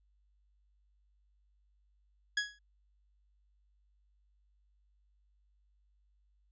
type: tone with exponential decay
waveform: sawtooth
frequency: 1669 Hz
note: G#6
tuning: 8 cents sharp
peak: -23 dBFS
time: 2.37-2.59 s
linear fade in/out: 5 ms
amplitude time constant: 46 ms
effects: added 50 Hz sine -68 dBFS peak until 6.51 s + resampled to 16000 Hz